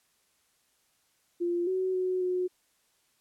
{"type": "tone with pitch steps", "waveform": "sine", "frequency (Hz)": [347.3, 373.9, 369, 363.9], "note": ["F4", "F#4", "F#4", "F#4"], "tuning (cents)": [-10, 18, -5, -29], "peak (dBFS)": -26, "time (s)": [1.4, 2.48], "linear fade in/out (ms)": 20, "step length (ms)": 270, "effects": ["white hiss -70 dBFS RMS until 3.2 s", "low-pass 12000 Hz 12 dB/octave"]}